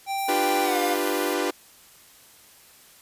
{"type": "tone with pitch glide", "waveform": "square", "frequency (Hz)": [784, 710.7], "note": ["G5", "F5"], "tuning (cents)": [0, 30], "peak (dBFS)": -26, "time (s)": [0.06, 0.97], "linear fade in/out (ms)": 50, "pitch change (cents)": -170, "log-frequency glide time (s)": [0.63, 0.78]}
{"type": "high-pass noise", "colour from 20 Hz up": "pink", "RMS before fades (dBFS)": -36, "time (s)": [0.18, 1.34], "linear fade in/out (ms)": 0, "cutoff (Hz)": 11000, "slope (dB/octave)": 24}
{"type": "chord", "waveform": "sawtooth", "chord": "G dominant seventh", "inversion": "second", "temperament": "equal with one note detuned", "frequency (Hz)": [297.6, 349.2, 392, 493.9], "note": ["D4", "F4", "G4", "B4"], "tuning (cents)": [23, 0, 0, 0], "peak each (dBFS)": -25, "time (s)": [0.28, 1.51], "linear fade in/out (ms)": 10}
{"effects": ["white hiss -52 dBFS RMS until 3.01 s", "resampled to 32000 Hz"]}